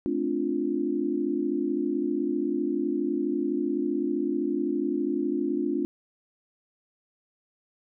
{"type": "chord", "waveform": "sine", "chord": "D minor seventh", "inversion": "second", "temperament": "equal with one note detuned", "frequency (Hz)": [217.7, 261.6, 293.7, 349.2], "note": ["A3", "C4", "D4", "F4"], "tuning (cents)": [-18, 0, 0, 0], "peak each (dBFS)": [-34, -31, -28, -29], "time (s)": [0.06, 5.85], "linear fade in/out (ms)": 0, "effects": []}